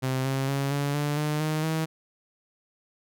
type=tone with pitch steps; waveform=sawtooth; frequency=130.81 / 134.57 / 138.43 / 142.4 / 146.49 / 150.7 / 155.02 / 159.47 Hz; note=C3 / C3 / C#3 / C#3 / D3 / D3 / D#3 / D#3; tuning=0 / +49 / -2 / +47 / -4 / +45 / -6 / +43 cents; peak=-21 dBFS; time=0.02-1.86 s; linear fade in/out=20 ms; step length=230 ms; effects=none